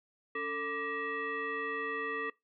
sine tone with frequency modulation, 1174.7 Hz, D6, in tune, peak -33 dBFS, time 0.35-2.3 s, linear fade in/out 5 ms, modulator 728 Hz, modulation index 1.5, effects noise-tail reverb RT60 0.2 s tail -22 dB re dry

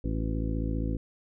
harmonic tone with a mistuned harmonic, 55 Hz, A1, in tune, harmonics 1 / 2 / 3 / 4 / 5 / 6 / 7 / 9, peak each -30 / -34 / -37 / -38 / -35 / -41 / -45 / -43 dBFS, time 0.04-0.97 s, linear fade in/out 5 ms, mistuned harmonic 7, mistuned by -61 cents, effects none

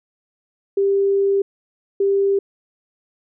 sine tone bursts at uneven times, 395.4 Hz, G4, 15 cents sharp, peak -14 dBFS, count 2, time 0.77-1.42 / 2-2.39 s, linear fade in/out 5 ms, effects none

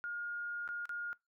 sine tone with dropouts, 1423 Hz, F6, 32 cents sharp, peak -37 dBFS, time 0.04-1.13 s, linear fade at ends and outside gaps 0 ms, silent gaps 0.677-0.689 / 0.855-0.893 s, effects noise-tail reverb RT60 0.2 s tail -23 dB re dry

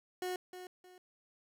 30% pulse tone with echo, 364.7 Hz, F#4, 25 cents flat, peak -33 dBFS, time 0.22-0.36 s, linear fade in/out 2 ms, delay 310 ms, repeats 2, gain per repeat -10 dB, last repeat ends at 0.98 s, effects none

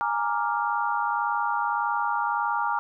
sine chord, Bb dominant seventh, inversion third, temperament equal, 830.6 / 932.3 / 1174.7 / 1396.9 Hz, Ab5 / Bb5 / D6 / F6, 0 / 0 / 0 / 0 cents, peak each -29 / -27 / -30 / -30 dBFS, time 0.01-2.79 s, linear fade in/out 0 ms, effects none

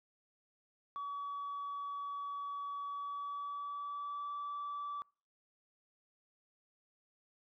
sine tone with pitch glide, 1137 to 1156.9 Hz, C#6 to D6, +44 to -26 cents, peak -37 dBFS, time 0.96-5.02 s, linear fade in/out 0 ms, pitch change +30 cents, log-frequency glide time 2.85-4.34 s, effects noise-tail reverb RT60 0.4 s tail -26 dB re dry + tanh soft clip ceiling -36 dBFS

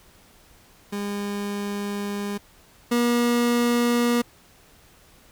30% pulse tone pair in turn, 203.2 / 239.3 Hz, G#3 / A#3, -38 / +46 cents, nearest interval minor third, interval 284 cents, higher second, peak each -24 / -16 dBFS, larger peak second, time 0.92-2.38 / 2.91-4.22 s, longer first, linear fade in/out 10 ms, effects pink hiss -54 dBFS RMS until 5.31 s

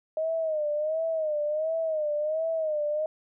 sine tone with vibrato, 622.3 Hz, D#5, in tune, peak -25 dBFS, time 0.17-3.06 s, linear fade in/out 2 ms, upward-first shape sine, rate 1.4 Hz, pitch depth 87 cents each way, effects none

